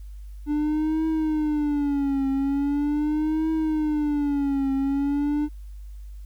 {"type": "tone with vibrato", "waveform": "triangle", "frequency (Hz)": 293.7, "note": "D4", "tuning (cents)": 0, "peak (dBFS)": -19, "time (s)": [0.46, 5.49], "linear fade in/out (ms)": 50, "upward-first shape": "triangle", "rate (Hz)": 0.41, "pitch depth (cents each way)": 150, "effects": ["added 50 Hz sine -36 dBFS peak until 6.25 s", "white hiss -64 dBFS RMS until 6.25 s"]}